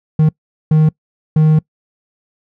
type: tone bursts at uneven times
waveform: triangle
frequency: 155.56 Hz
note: D#3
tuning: in tune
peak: -5 dBFS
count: 3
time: 0.19-0.29 / 0.71-0.89 / 1.36-1.59 s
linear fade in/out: 5 ms
effects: noise-tail reverb RT60 0.1 s tail -24 dB re dry

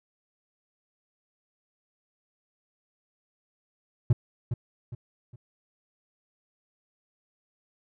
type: tone with echo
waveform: triangle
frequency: 120 Hz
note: B2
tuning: 49 cents flat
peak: -14 dBFS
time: 4.1-4.13 s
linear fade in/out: 5 ms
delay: 410 ms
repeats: 3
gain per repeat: -9 dB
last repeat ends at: 5.36 s
effects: none

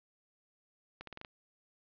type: accelerating click train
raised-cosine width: 0.3 ms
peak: -29 dBFS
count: 6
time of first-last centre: 1.01-1.248 s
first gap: 63 ms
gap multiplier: 0.86
effects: resampled to 11025 Hz + 10-bit

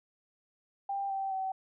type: tone with pitch steps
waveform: sine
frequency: 792 / 777.5 / 763.3 Hz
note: G5 / G5 / G5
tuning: +18 / -14 / -46 cents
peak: -31 dBFS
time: 0.89-1.52 s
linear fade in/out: 5 ms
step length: 210 ms
effects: none

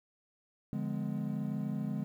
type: chord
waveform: triangle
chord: D diminished seventh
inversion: none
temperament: equal with one note detuned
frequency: 146.83 / 174.61 / 207.7 / 253.2 Hz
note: D3 / F3 / Ab3 / Cb4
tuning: 0 / 0 / 0 / +43 cents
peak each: -36 / -39 / -34 / -39 dBFS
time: 0.73-2.04 s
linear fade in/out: 0 ms
effects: 11-bit

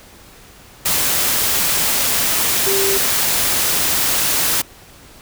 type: tone in noise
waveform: sine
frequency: 392 Hz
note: G4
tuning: in tune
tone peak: -18 dBFS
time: 2.66-2.98 s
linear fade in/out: 10 ms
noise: white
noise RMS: -17 dBFS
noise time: 0.85-4.62 s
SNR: -4 dB
effects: pink hiss -43 dBFS RMS until 5.21 s

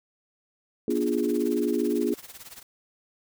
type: chord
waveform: sine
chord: B diminished seventh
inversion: none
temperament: equal with one note detuned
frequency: 241.6 / 293.7 / 349.2 / 415.3 Hz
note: B3 / D4 / F4 / Ab4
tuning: -38 / 0 / 0 / 0 cents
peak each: -28 dBFS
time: 0.88-2.14 s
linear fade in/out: 2 ms
type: noise with tremolo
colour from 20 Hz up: white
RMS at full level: -42 dBFS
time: 0.9-2.63 s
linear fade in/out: 5 ms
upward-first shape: sine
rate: 18 Hz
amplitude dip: 80%
effects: none

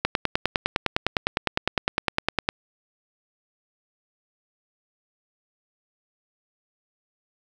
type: click train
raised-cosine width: 0.3 ms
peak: -4 dBFS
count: 25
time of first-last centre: 0.05-2.489 s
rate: 9.84 Hz
effects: 7-bit

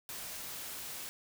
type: noise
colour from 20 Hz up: white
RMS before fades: -43 dBFS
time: 0.09-1.09 s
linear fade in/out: 0 ms
effects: none

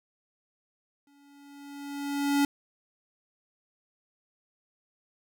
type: tone with exponential growth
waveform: square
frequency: 283.5 Hz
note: C#4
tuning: 39 cents sharp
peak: -21 dBFS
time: 1.07-2.45 s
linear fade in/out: 2 ms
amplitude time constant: 300 ms
effects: none

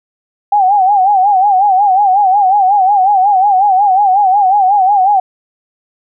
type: tone with vibrato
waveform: sine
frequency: 784 Hz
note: G5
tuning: in tune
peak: -6 dBFS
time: 0.52-5.2 s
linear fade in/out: 5 ms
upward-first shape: sine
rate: 5.5 Hz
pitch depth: 110 cents each way
effects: none

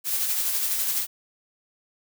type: noise with tremolo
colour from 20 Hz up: blue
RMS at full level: -24 dBFS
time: 0.04-1.07 s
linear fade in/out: 50 ms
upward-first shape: sine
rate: 12 Hz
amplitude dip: 35%
effects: none

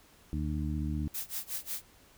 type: harmonic tone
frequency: 75.5 Hz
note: D2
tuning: 48 cents sharp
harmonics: 1 / 2 / 3 / 4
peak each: -33 / -36 / -38 / -39 dBFS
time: 0.33-1.08 s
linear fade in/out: 0 ms
type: noise with tremolo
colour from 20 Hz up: blue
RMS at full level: -35 dBFS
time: 1.14-1.82 s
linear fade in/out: 5 ms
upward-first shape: sine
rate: 5.5 Hz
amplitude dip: 95%
effects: pink hiss -60 dBFS RMS until 2.17 s

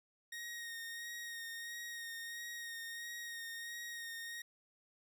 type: tone with vibrato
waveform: sawtooth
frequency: 1864.7 Hz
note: A#6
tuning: in tune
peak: -40 dBFS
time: 0.32-4.42 s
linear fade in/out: 5 ms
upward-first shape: sine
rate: 1.5 Hz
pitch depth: 22 cents each way
effects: none

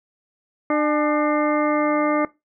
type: harmonic tone with a mistuned harmonic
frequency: 299.9 Hz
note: D4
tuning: 36 cents sharp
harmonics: 1 / 2 / 3 / 4 / 5 / 6 / 7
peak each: -20 / -22 / -30 / -25 / -36 / -37 / -30 dBFS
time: 0.7-2.25 s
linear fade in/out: 2 ms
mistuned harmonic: 3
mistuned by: -73 cents
effects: noise-tail reverb RT60 0.2 s tail -19 dB re dry

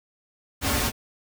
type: noise with comb filter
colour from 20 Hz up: pink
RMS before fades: -24 dBFS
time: 0.61-0.92 s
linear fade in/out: 50 ms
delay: 6 ms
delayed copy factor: -0.65
effects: none

